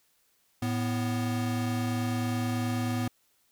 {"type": "tone pair together", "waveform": "square", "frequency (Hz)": [110, 246.9], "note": ["A2", "B3"], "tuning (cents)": [0, 0], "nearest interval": "octave + major second", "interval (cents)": 1400, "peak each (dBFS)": [-31, -31], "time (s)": [0.62, 3.08], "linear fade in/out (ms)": 5, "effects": ["white hiss -69 dBFS RMS until 3.51 s"]}